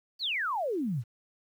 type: exponential sweep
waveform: sine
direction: down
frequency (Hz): 4699 to 103.83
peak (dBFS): -28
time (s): 0.19-1.04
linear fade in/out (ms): 50
effects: 10-bit